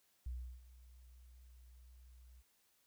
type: tone with ADSR envelope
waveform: sine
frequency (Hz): 61.74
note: B1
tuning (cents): 0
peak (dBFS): -39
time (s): 0.26-2.43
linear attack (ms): 5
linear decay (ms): 340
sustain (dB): -18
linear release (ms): 37
effects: white hiss -75 dBFS RMS until 2.86 s